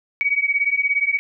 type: beating tone pair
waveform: sine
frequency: 2251 / 2268 Hz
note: C#7 / C#7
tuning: +26 / +39 cents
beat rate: 17 Hz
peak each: -20 dBFS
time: 0.21-1.19 s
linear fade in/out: 0 ms
effects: none